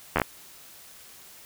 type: slowing click train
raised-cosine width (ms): 0.5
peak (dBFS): -7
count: 5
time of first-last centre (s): 0.16-0.217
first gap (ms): 11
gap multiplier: 1.18
effects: white hiss -49 dBFS RMS until 1.45 s